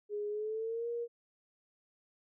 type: tone with pitch glide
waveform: sine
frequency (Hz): 415.3 to 471.6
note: G#4 to A#4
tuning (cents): 0 to +20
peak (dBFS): -34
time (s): 0.09-1.08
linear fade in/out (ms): 50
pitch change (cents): +220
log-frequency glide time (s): 0.29-0.88
effects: none